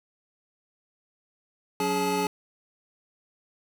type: tone cluster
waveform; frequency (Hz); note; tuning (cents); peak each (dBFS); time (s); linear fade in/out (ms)
square; 183.4 / 281.1 / 418.4 / 861; F#3 / C#4 / G#4 / A5; -15 / +24 / +13 / -38; -33 / -33 / -29 / -29; 1.8-2.27; 2
effects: none